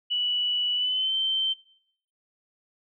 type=tone with pitch glide; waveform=sine; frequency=2952 to 3108 Hz; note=F#7 to G7; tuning=-5 to -16 cents; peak=-23 dBFS; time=0.1-1.54 s; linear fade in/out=20 ms; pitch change=+89 cents; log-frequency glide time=0.75-1.15 s; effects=noise-tail reverb RT60 0.7 s tail -22 dB re dry